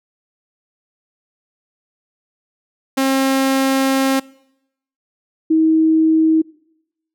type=tone pair in turn; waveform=sawtooth / sine; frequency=268 / 318.7 Hz; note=C4 / D#4; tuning=+42 / +42 cents; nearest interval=minor third; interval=300 cents; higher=second; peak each=-10 dBFS; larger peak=neither; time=2.97-4.2 / 5.5-6.42 s; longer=first; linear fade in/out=10 ms; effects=noise-tail reverb RT60 0.8 s tail -23 dB re dry